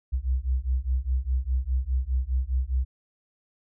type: beating tone pair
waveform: sine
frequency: 61.74 / 66.64 Hz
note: B1 / C2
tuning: 0 / +32 cents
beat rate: 4.9 Hz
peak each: -26 dBFS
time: 0.12-2.85 s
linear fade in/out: 20 ms
effects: none